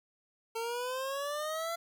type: exponential sweep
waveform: 25% pulse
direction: up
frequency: 449.9 to 682 Hz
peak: -30 dBFS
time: 0.55-1.76 s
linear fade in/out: 10 ms
effects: 12-bit